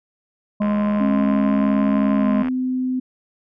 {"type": "harmonic tone", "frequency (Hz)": 207.7, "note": "G#3", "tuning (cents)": 0, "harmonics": [1, 3, 5], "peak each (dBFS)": [-17, -27, -31], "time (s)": [0.6, 2.43], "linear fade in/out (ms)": 10}
{"type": "click train", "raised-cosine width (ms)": 0.5, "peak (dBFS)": -16, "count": 149, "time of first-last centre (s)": [0.62, 2.484], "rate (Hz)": 79.4}
{"type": "tone with pitch glide", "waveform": "sine", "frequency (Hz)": [270.5, 255.8], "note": ["C#4", "C4"], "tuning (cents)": [-42, -39], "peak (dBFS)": -19, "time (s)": [1, 3], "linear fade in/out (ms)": 10, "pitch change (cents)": -97, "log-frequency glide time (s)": [2.19, 2.27]}
{"effects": []}